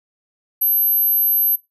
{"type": "tone", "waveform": "sine", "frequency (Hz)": 12420, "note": "G9", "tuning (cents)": -17, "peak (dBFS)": -14, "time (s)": [0.61, 1.56], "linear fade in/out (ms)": 10, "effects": ["noise-tail reverb RT60 0.2 s tail -22 dB re dry"]}